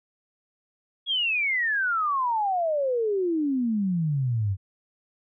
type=exponential sweep; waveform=sine; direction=down; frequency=3370 to 92.9 Hz; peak=-22 dBFS; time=1.06-4.57 s; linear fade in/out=50 ms; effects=none